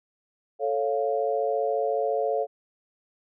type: chord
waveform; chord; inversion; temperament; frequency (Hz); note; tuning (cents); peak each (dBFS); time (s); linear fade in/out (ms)
sine; A augmented; none; equal; 440 / 554.4 / 698.5; A4 / C#5 / E#5; 0 / 0 / 0; -27 / -27 / -28; 0.59-2.47; 50
effects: none